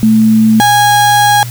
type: tone pair in turn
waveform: sine / 35% pulse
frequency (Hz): 219.7 / 825.2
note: A3 / G#5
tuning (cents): -2 / -11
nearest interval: octave + major seventh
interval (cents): 2291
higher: second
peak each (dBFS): -4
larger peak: neither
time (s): 0.03-0.6 / 0.6-1.43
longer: second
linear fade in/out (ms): 0
effects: added 120 Hz sine -20 dBFS peak until 1.5 s + white hiss -30 dBFS RMS until 1.5 s